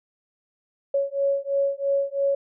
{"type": "beating tone pair", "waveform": "sine", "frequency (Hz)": [554.4, 557.4], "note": ["C#5", "C#5"], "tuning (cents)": [0, 9], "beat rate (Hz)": 3, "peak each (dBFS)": -24, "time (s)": [0.94, 2.35], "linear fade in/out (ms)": 5, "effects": []}